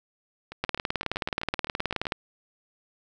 two click trains, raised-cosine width 0.3 ms, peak -10 / -23 dBFS, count 29 / 13, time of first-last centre 0.64-2.121 / 0.52-2.055 s, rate 18.9 / 7.82 Hz, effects none

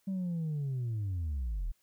sine linear sweep, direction down, 196 to 35.09 Hz, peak -29 dBFS, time 0.07-1.72 s, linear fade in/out 10 ms, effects tanh soft clip ceiling -30 dBFS + white hiss -73 dBFS RMS until 1.82 s

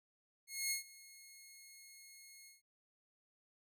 10% pulse tone with ADSR envelope, 2163 Hz, C#7, 43 cents flat, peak -25 dBFS, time 0.47-2.62 s, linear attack 240 ms, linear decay 120 ms, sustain -22 dB, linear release 150 ms, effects none

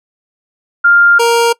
sine / 25% pulse tone pair in turn, 1400 / 467.2 Hz, F6 / A#4, +4 / +4 cents, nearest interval octave + perfect fifth, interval 1900 cents, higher first, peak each -4 dBFS, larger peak neither, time 0.84-1.19 / 1.19-1.53 s, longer first, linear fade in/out 10 ms, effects noise-tail reverb RT60 0.1 s tail -22 dB re dry + low-pass 12000 Hz 12 dB/octave

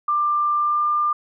sine tone with pitch glide, 1188 to 1197 Hz, D6 to D6, +20 to +33 cents, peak -17 dBFS, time 0.08-1.13 s, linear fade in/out 5 ms, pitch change +13 cents, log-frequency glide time 0.56-0.84 s, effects none

